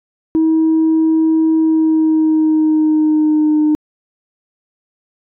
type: tone with pitch glide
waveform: sine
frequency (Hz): 319.8 to 304.1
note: D#4 to D#4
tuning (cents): +48 to -40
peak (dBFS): -8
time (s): 0.35-3.75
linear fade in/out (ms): 0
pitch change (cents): -88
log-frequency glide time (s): 1.56-3.63
effects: tanh soft clip ceiling -7 dBFS